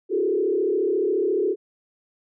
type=tone with frequency modulation; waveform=sine; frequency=392.7 Hz; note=G4; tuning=3 cents sharp; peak=-19 dBFS; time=0.09-1.56 s; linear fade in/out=50 ms; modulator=34.3 Hz; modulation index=1.5; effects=none